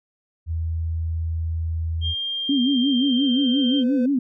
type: tone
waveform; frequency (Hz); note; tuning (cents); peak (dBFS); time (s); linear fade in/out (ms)
sine; 81.7; E2; -15; -22; 0.46-2.15; 50
type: tone with pitch glide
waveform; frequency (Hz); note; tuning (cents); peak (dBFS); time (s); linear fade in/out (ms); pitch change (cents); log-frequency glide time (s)
sine; 3200 to 3160; G7 to G7; +35 to +13; -24; 2.01-3.84; 50; -22; 2.31-3.26
type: tone with exponential growth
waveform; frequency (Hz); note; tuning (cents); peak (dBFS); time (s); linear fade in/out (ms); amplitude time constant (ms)
triangle; 509; C5; -48; -24; 2.12-4.06; 5; 420
type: tone with vibrato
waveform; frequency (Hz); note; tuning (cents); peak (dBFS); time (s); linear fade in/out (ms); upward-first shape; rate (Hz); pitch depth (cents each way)
sine; 261.6; C4; 0; -17; 2.49-4.19; 5; sine; 5.7; 160
effects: none